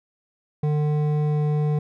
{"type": "tone with hard clipping", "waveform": "sine", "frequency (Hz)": 149.9, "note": "D3", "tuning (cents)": 36, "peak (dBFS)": -21, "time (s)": [0.63, 1.79], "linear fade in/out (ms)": 5, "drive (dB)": 10, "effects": []}